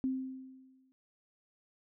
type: tone with exponential decay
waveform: sine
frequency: 261.6 Hz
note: C4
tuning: in tune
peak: -28 dBFS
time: 0.04-0.92 s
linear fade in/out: 0 ms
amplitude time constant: 190 ms
effects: none

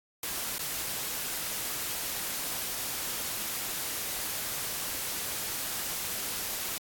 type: noise with dropouts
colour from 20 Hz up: white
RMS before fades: -34 dBFS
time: 0.23-6.78 s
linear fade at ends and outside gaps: 2 ms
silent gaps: 0.583-0.592 s
effects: AAC 64 kbps

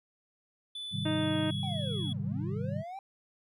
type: tone with pitch glide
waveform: triangle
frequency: 3485 to 3362 Hz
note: A7 to G#7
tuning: -17 to +20 cents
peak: -36 dBFS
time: 0.75-2.13 s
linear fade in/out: 5 ms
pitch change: -63 cents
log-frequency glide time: 1.17-1.36 s
type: chord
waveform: sine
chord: Ab major seventh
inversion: none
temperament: equal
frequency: 103.83 / 130.81 / 155.56 / 196 Hz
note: Ab2 / C3 / Eb3 / G3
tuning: 0 / 0 / 0 / 0 cents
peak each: -37 dBFS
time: 0.91-2.84 s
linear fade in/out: 50 ms
type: harmonic tone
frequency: 311.1 Hz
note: D#4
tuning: in tune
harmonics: 1 / 2 / 3 / 4 / 5 / 6 / 7 / 8 / 9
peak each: -30 / -36 / -43 / -46 / -43 / -48 / -51 / -52 / -48 dBFS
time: 1.05-1.51 s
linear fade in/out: 10 ms
type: linear two-way sweep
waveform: triangle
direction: down then up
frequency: 799 to 126.4 to 799 Hz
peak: -37 dBFS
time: 1.63-2.99 s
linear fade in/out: 2 ms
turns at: 2.21 s
effects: none

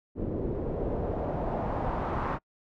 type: noise with low-pass filter sweep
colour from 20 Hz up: pink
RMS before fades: -31 dBFS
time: 0.15-2.39 s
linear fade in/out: 50 ms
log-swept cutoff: 360 to 1200 Hz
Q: 1.9
effects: noise-tail reverb RT60 0.1 s tail -26 dB re dry

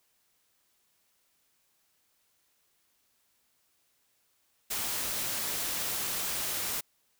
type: noise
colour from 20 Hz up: white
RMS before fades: -33 dBFS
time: 4.7-6.81 s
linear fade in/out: 10 ms
effects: white hiss -72 dBFS RMS until 7.19 s

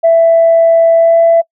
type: tone with pitch glide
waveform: sine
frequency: 663 to 667.6 Hz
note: E5 to E5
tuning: +10 to +22 cents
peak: -3 dBFS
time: 0.03-1.42 s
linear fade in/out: 20 ms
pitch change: +12 cents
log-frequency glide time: 0.96-1.19 s
effects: noise-tail reverb RT60 0.1 s tail -26 dB re dry + tanh soft clip ceiling 0 dBFS

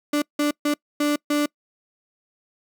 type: tone bursts at uneven times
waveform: 35% pulse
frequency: 293.7 Hz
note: D4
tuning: in tune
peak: -17 dBFS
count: 5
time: 0.13-0.22 / 0.39-0.51 / 0.65-0.74 / 1-1.16 / 1.3-1.46 s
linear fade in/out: 5 ms
effects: noise-tail reverb RT60 0.1 s tail -25 dB re dry

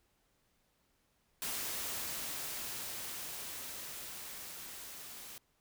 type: noise with level ramp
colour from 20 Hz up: white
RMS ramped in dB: -38 to -49 dBFS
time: 1.42-5.38 s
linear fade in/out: 0 ms
effects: pink hiss -75 dBFS RMS until 5.6 s

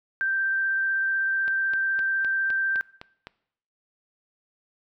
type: tone with vibrato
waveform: sine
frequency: 1568 Hz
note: G6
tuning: in tune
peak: -22 dBFS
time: 0.21-2.81 s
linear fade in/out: 0 ms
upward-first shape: triangle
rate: 16 Hz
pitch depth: 10 cents each way
type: click train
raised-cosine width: 0.3 ms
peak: -22 dBFS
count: 8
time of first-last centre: 1.48-3.27 s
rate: 3.91 Hz
effects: noise-tail reverb RT60 0.7 s tail -21 dB re dry

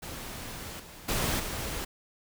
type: noise with level steps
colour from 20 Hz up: pink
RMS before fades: -40 / -47 / -29 / -35 dBFS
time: 0.02-1.85 s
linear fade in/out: 10 ms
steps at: 0.79 / 1.08 / 1.39 s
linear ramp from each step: 10 ms
effects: none

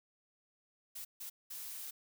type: noise bursts at uneven times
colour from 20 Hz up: blue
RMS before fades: -45 dBFS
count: 3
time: 0.95-1.05 / 1.2-1.3 / 1.5-1.91 s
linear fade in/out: 10 ms
effects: none

